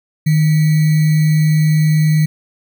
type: tone with sample-and-hold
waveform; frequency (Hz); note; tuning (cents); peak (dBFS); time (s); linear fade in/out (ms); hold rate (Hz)
sine; 155.1; D#3; -5; -9; 0.26-2.26; 10; 2100
effects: none